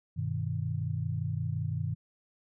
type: chord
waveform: sine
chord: G augmented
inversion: none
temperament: equal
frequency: 98 / 123.47 / 155.56 Hz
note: G2 / B2 / D#3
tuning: 0 / 0 / 0 cents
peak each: -34 dBFS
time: 0.16-1.95 s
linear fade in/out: 20 ms
effects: none